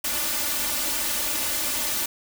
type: noise with comb filter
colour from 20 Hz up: white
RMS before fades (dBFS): -26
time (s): 0.04-2.06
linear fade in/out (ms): 5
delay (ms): 3.4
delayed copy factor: +0.9
effects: none